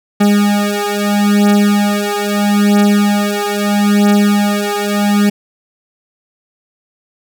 40% pulse beating tone pair, 204.5 / 205.27 Hz, G#3 / G#3, -26 / -20 cents, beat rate 0.77 Hz, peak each -12 dBFS, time 0.2-5.3 s, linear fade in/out 10 ms, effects none

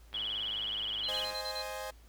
click train, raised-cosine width 0.3 ms, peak -32 dBFS, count 127, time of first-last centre 0.13-1.33 s, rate 105 Hz
sine tone with vibrato, 3136 Hz, G7, in tune, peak -33 dBFS, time 0.14-1.25 s, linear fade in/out 5 ms, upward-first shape sine, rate 19 Hz, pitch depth 130 cents each way
sine tone bursts, 4105 Hz, C8, 34 cents flat, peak -36 dBFS, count 6, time 1.03-1.624 s, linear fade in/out 10 ms, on 74 ms, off 30 ms
sawtooth chord, Ab major, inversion first, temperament equal, 523.3 / 622.3 / 830.6 Hz, C5 / Eb5 / Ab5, 0 / 0 / 0 cents, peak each -38 / -39 / -39 dBFS, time 1.08-1.91 s, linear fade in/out 10 ms
effects added 56 Hz sine -54 dBFS peak until 2.08 s + pink hiss -64 dBFS RMS until 2.08 s

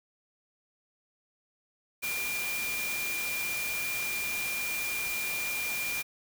sine tone in noise, 2397 Hz, D7, 35 cents sharp, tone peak -32 dBFS, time 2.02-6.03 s, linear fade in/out 20 ms, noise white, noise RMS -36 dBFS, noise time 2.02-6.03 s, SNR +1 dB, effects none

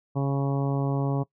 harmonic tone, 138.59 Hz, C#3, in tune, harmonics 1 / 2 / 3 / 4 / 5 / 6 / 7 / 8, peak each -24 / -30 / -34 / -36 / -38 / -40 / -41 / -42 dBFS, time 0.15-1.24 s, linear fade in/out 20 ms, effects noise-tail reverb RT60 0.1 s tail -21 dB re dry

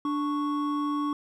triangle tone pair together, 293.7 / 1108.7 Hz, D4 / C#6, 0 / 0 cents, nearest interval octave + major seventh, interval 2300 cents, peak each -25 / -29 dBFS, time 0.05-1.13 s, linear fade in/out 2 ms, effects none

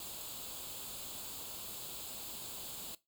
white noise with comb filter, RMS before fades -45 dBFS, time 0-2.95 s, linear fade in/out 2 ms, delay 0.26 ms, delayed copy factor +0.7, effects noise-tail reverb RT60 0.2 s tail -18 dB re dry

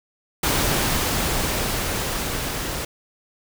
pink noise with level ramp, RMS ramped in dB -20 to -28 dBFS, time 0.43-2.85 s, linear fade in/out 5 ms, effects none

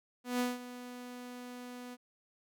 sawtooth tone with ADSR envelope, 246.9 Hz, B3, in tune, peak -25 dBFS, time 0.24-1.97 s, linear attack 160 ms, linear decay 180 ms, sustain -15 dB, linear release 39 ms, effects none

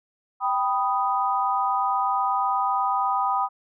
sine chord, G augmented, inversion none, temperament equal, 784 / 987.8 / 1244.5 Hz, G5 / B5 / D#6, 0 / 0 / 0 cents, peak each -25 dBFS, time 0.4-3.49 s, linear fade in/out 50 ms, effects none

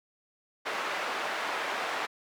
white band-pass noise, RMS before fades -33 dBFS, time 0.65-2.07 s, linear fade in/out 20 ms, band 490 to 1700 Hz, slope 12 dB/octave, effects none

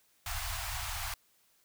pink band-stop noise, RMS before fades -37 dBFS, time 0.26-1.14 s, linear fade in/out 2 ms, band 110 to 670 Hz, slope 96 dB/octave, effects white hiss -69 dBFS RMS until 1.64 s

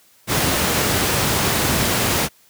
pink noise, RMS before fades -18 dBFS, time 0.27-2.29 s, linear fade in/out 50 ms, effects white hiss -54 dBFS RMS until 2.49 s + high-pass 80 Hz 12 dB/octave

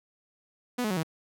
sawtooth tone with pitch steps, 246.9 / 213.7 / 184.97 / 160.09 Hz, B3 / G#3 / F#3 / D#3, 0 / +50 / 0 / +50 cents, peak -23 dBFS, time 0.78-1.032 s, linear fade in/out 10 ms, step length 63 ms, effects none

